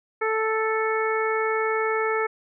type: harmonic tone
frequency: 440 Hz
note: A4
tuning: in tune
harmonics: 1 / 2 / 3 / 4 / 5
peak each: -24 / -30 / -28 / -31 / -31 dBFS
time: 0.21-2.27 s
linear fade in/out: 10 ms
effects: none